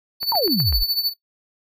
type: tone with tremolo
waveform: square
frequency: 4490 Hz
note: C#8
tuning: 21 cents sharp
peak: -16 dBFS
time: 0.2-1.14 s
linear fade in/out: 50 ms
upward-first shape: triangle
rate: 13 Hz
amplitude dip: 85%
type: click train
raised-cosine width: 0.5 ms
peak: -20 dBFS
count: 5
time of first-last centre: 0.23-0.726 s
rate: 8.07 Hz
type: exponential sweep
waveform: sine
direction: down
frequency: 983 to 35.97 Hz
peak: -19 dBFS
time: 0.32-0.83 s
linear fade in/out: 0 ms
effects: noise-tail reverb RT60 0.1 s tail -18 dB re dry